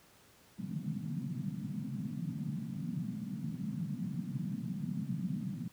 pink band-pass noise, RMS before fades -38 dBFS, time 0.58-5.68 s, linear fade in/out 5 ms, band 130 to 240 Hz, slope 48 dB/octave, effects pink hiss -62 dBFS RMS until 5.72 s + high-pass 80 Hz 12 dB/octave

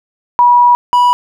sine / triangle tone pair in turn, 970 / 978.4 Hz, B5 / B5, -31 / -16 cents, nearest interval unison, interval 15 cents, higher second, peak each -4 dBFS, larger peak neither, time 0.39-0.75 / 0.93-1.13 s, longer first, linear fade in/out 0 ms, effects none

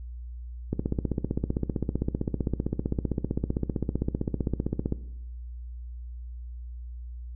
click train, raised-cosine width 3 ms, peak -13 dBFS, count 66, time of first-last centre 0.73-4.924 s, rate 15.5 Hz, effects noise-tail reverb RT60 0.8 s tail -17 dB re dry + added 60 Hz sine -36 dBFS peak until 7.35 s

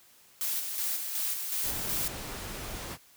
blue noise with tremolo, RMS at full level -31 dBFS, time 0.41-2.08 s, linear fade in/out 0 ms, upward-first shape square, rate 2.7 Hz, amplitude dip 40%
pink noise, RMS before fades -39 dBFS, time 1.62-2.98 s, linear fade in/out 50 ms
effects white hiss -59 dBFS RMS until 3.16 s

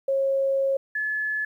sine tone pair in turn, 543 / 1718.4 Hz, C#5 / A6, -36 / -41 cents, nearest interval octave + minor sixth, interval 1995 cents, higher second, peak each -20 / -24 dBFS, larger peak first, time 0.08-0.77 / 0.95-1.45 s, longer first, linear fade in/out 5 ms, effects 10-bit

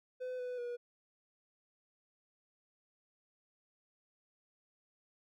triangle tone with pitch steps, 506 / 497.4 / 482.7 Hz, B4 / B4 / B4, +42 / +12 / -40 cents, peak -36 dBFS, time 0.2-0.77 s, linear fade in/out 20 ms, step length 190 ms, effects none

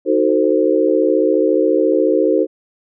sine chord, D# diminished seventh, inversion none, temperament equal with one note detuned, 311.1 / 370 / 449 / 523.3 Hz, D#4 / F#4 / A4 / C5, 0 / 0 / +35 / 0 cents, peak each -17 dBFS, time 0.05-2.47 s, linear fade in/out 50 ms, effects none

